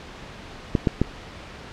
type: clicks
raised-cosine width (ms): 3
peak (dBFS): -5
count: 3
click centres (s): 0.752 / 0.872 / 1.016
effects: pink hiss -40 dBFS RMS until 1.72 s + low-pass 4000 Hz 12 dB/octave